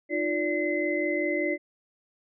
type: tone cluster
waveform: sine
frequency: 307.3 / 352.4 / 580 / 2048 Hz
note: D#4 / F4 / D5 / C7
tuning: -21 / +16 / -22 / -38 cents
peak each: -30 dBFS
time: 0.09-1.58 s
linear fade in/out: 50 ms
effects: none